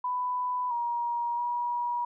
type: tone with pitch steps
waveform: sine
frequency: 995 / 949 / 962 Hz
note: B5 / A#5 / B5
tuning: +13 / +31 / -46 cents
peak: -27 dBFS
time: 0.04-2.05 s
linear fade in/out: 5 ms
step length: 670 ms
effects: none